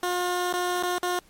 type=tone with dropouts; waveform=15% pulse; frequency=357.5 Hz; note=F4; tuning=41 cents sharp; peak=-18 dBFS; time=0.03-1.19 s; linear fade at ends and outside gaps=1 ms; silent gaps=0.527-0.537 / 0.826-0.833 / 0.982-1.03 s; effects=pink hiss -58 dBFS RMS until 1.29 s + MP3 64 kbps